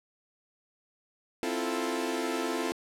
sawtooth chord, F major seventh, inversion second, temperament equal, 261.6 / 329.6 / 349.2 / 440 Hz, C4 / E4 / F4 / A4, 0 / 0 / 0 / 0 cents, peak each -31 dBFS, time 1.43-2.72 s, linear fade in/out 0 ms, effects low-pass 12000 Hz 12 dB/octave

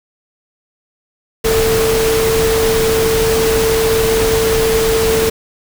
sine tone in noise, 447 Hz, A4, 27 cents sharp, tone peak -12 dBFS, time 1.44-5.3 s, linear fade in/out 10 ms, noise pink, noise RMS -18 dBFS, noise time 1.44-5.3 s, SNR +3 dB, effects none

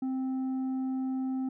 sine tone with tanh clipping, 261.6 Hz, C4, in tune, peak -30 dBFS, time 0.02-1.49 s, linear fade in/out 5 ms, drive 5 dB, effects none

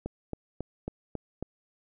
click train, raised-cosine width 2 ms, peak -20 dBFS, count 6, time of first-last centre 0.06-1.426 s, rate 3.66 Hz, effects none

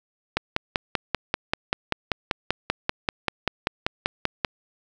click train, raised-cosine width 0.3 ms, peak -5 dBFS, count 22, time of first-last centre 0.37-4.448 s, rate 5.15 Hz, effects none

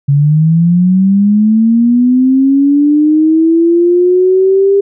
sine linear sweep, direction up, 138.59 to 400.5 Hz, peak -5 dBFS, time 0.08-4.81 s, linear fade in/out 10 ms, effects none

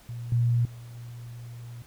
sine tone with level steps, 119 Hz, A#2, 36 cents sharp, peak -33 / -20 / -40 / -38 dBFS, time 0.09-1.82 s, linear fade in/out 0 ms, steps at 0.32 / 0.65 / 0.95 s, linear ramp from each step 2 ms, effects pink hiss -55 dBFS RMS until 1.86 s

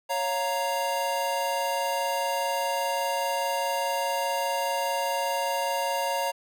square chord, Bb minor, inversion first, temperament equal, 554.4 / 698.5 / 932.3 Hz, Db5 / F5 / Bb5, 0 / 0 / 0 cents, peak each -31 / -33 / -29 dBFS, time 0.09-6.32 s, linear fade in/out 20 ms, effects none

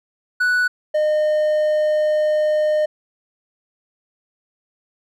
triangle tone pair in turn, 1480 / 610.2 Hz, F#6 / D#5, 0 / -34 cents, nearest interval octave + minor third, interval 1534 cents, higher first, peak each -13 dBFS, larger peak neither, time 0.4-0.68 / 0.94-2.86 s, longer second, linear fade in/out 10 ms, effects none

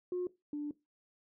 sine tone pair in turn, 359.9 / 294.2 Hz, F#4 / D4, -48 / +3 cents, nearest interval minor third, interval 349 cents, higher first, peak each -31 / -34 dBFS, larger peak first, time 0.12-0.27 / 0.53-0.71 s, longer second, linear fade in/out 2 ms, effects noise-tail reverb RT60 0.2 s tail -18 dB re dry + tanh soft clip ceiling -29 dBFS

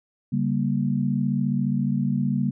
sine chord, G diminished, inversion second, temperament just, 141.12 / 196 / 235.2 Hz, Db3 / G3 / Bb3, +31 / 0 / +16 cents, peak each -25 dBFS, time 0.32-2.51 s, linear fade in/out 10 ms, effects none

